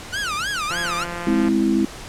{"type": "tone with vibrato", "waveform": "sawtooth", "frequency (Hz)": 1405, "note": "F6", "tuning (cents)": 10, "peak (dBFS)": -19, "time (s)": [0.12, 1.05], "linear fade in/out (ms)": 20, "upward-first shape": "sine", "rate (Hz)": 3.3, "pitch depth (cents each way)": 300}
{"type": "click train", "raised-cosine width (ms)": 0.5, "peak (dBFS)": -15, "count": 135, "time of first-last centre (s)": [0.71, 1.485], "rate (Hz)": 173}
{"type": "chord", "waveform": "sine", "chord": "Ab augmented", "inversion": "none", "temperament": "equal", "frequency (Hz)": [207.7, 261.6, 329.6], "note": ["Ab3", "C4", "E4"], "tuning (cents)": [0, 0, 0], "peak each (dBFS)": [-20, -21, -19], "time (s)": [1.27, 1.85], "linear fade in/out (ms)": 2}
{"effects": ["pink hiss -36 dBFS RMS until 2.08 s", "low-pass 9000 Hz 12 dB/octave"]}